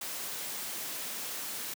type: noise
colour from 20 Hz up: white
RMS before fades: -38 dBFS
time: 0.01-1.74 s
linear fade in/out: 5 ms
effects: high-pass 150 Hz 12 dB/octave